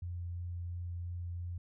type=tone with vibrato; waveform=sine; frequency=87.31 Hz; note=F2; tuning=in tune; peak=-37 dBFS; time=0.02-1.58 s; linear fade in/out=5 ms; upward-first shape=sine; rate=2.9 Hz; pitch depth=9 cents each way; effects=none